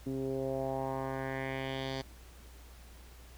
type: tone with low-pass filter sweep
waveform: 10% pulse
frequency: 133.4 Hz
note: C3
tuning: 34 cents sharp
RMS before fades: -36 dBFS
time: 0.06-2.02 s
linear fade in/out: 10 ms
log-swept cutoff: 300 to 4700 Hz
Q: 2.6
effects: added 60 Hz sine -51 dBFS peak until 3.37 s + pink hiss -58 dBFS RMS until 3.37 s